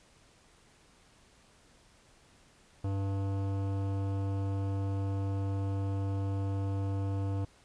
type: tone with hard clipping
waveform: sine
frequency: 98 Hz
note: G2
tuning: in tune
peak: -32 dBFS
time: 2.84-7.45 s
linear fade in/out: 5 ms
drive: 16 dB
effects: pink hiss -62 dBFS RMS until 7.64 s + resampled to 22050 Hz